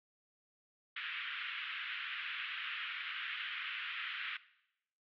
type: band-pass noise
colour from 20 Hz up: white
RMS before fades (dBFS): -42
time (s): 0.96-4.37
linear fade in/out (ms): 5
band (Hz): 1300 to 3200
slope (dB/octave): 48
effects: noise-tail reverb RT60 0.8 s tail -18 dB re dry